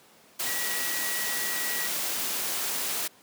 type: tone in noise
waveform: sine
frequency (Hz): 1926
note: B6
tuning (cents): -44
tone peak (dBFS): -34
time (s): 0.46-1.88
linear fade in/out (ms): 10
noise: white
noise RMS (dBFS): -30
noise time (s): 0.39-3.08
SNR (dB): -7
effects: pink hiss -56 dBFS RMS until 3.22 s + high-pass 200 Hz 12 dB/octave